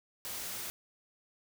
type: noise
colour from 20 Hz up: white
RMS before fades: -40 dBFS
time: 0.25-0.7 s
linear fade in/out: 0 ms
effects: none